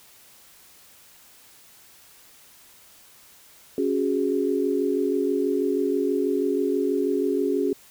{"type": "chord", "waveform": "sine", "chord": "C# suspended fourth", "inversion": "none", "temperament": "just", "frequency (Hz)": [277.2, 369.6, 415.8], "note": ["C#4", "F#4", "G#4"], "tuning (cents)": [0, -2, 2], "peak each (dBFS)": -25, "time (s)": [3.78, 7.73], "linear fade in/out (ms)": 2, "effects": ["white hiss -52 dBFS RMS until 7.9 s"]}